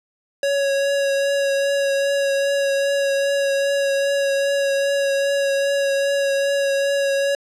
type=tone with vibrato; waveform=square; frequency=556 Hz; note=C#5; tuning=5 cents sharp; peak=-18 dBFS; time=0.43-7.35 s; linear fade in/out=2 ms; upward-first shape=triangle; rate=2.5 Hz; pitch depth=18 cents each way; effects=low-pass 9000 Hz 12 dB/octave